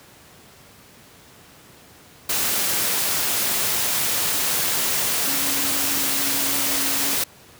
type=tone in noise; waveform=sine; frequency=277.2 Hz; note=C#4; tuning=in tune; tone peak=-33 dBFS; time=5.27-7.15 s; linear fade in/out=5 ms; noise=white; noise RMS=-22 dBFS; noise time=2.29-7.24 s; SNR=-14 dB; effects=pink hiss -48 dBFS RMS until 7.59 s + high-pass 80 Hz 12 dB/octave

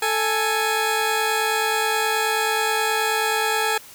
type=tone pair together; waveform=15% pulse; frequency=440 / 830.6 Hz; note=A4 / G#5; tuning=0 / 0 cents; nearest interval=major seventh; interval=1100 cents; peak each=-16 dBFS; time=0.02-3.78 s; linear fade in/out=5 ms; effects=white hiss -44 dBFS RMS until 3.94 s

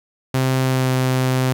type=tone with pitch glide; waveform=sawtooth; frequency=130.81 to 129.31 Hz; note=C3 to C3; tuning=0 to -20 cents; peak=-12 dBFS; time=0.34-1.53 s; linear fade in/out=5 ms; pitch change=-20 cents; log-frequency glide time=0.61-0.91 s; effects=9-bit

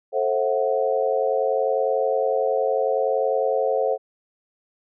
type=chord; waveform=sine; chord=F# half-diminished seventh; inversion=first; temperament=equal with one note detuned; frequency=440 / 530.9 / 659.3 / 740 Hz; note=A4 / C5 / E5 / F#5; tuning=0 / +25 / 0 / 0 cents; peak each=-24 / -22 / -27 / -27 dBFS; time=0.12-3.98 s; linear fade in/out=50 ms; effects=none

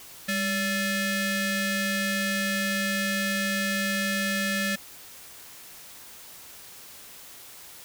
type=ring-modulated tone; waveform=sawtooth; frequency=773 Hz; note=G5; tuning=24 cents flat; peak=-18 dBFS; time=0.28-4.76 s; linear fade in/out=10 ms; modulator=974 Hz; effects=white hiss -46 dBFS RMS until 7.84 s

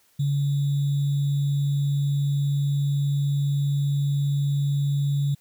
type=tone with sample-and-hold; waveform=sine; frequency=141.7 Hz; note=C#3; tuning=38 cents sharp; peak=-20 dBFS; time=0.19-5.35 s; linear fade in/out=10 ms; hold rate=3675 Hz; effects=white hiss -62 dBFS RMS until 5.4 s

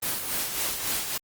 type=noise with tremolo; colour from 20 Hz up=white; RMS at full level=-27 dBFS; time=0.02-1.18 s; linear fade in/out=10 ms; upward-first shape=sine; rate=3.6 Hz; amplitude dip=50%; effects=Opus 24 kbps

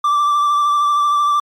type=tone with vibrato; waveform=triangle; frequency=1171 Hz; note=D6; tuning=5 cents flat; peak=-10 dBFS; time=0.04-1.4 s; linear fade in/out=5 ms; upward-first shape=sine; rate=13 Hz; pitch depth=22 cents each way; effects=MP3 96 kbps

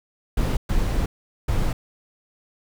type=noise bursts at uneven times; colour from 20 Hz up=brown; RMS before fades=-21 dBFS; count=3; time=0.37-0.57 / 0.69-1.06 / 1.48-1.73 s; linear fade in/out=5 ms; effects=none

